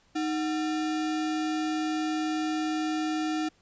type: tone with sample-and-hold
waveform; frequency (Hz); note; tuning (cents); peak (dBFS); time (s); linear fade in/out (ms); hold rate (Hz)
sine; 311.1; D#4; 0; -26; 0.15-3.49; 10; 1050
effects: pink hiss -64 dBFS RMS until 3.61 s + resampled to 16000 Hz